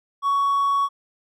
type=tone; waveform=triangle; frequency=1118 Hz; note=C#6; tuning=14 cents sharp; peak=-15 dBFS; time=0.22-0.89 s; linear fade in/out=50 ms; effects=tanh soft clip ceiling -12 dBFS